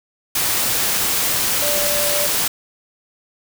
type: tone in noise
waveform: sine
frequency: 586 Hz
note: D5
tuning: 4 cents flat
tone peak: -23 dBFS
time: 1.62-2.27 s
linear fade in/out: 5 ms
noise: white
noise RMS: -19 dBFS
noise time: 0.35-2.48 s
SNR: -7 dB
effects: none